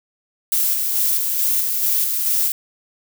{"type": "noise with tremolo", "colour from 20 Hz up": "violet", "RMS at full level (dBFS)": -18, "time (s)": [0.52, 2.52], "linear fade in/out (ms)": 2, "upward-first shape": "square", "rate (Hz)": 2.3, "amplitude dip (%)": 30, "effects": []}